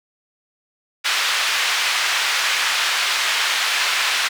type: band-pass noise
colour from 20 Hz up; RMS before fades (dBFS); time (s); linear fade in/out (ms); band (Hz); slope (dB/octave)
white; -20; 1.04-4.29; 20; 1200 to 3400; 12
effects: none